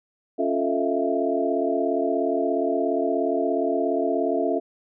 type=tone cluster; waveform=sine; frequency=278.1 / 353 / 440.1 / 640 / 677 Hz; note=C#4 / F4 / A4 / D#5 / E5; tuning=+6 / +19 / 0 / +49 / +46 cents; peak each=-27 dBFS; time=0.38-4.6 s; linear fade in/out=20 ms; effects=none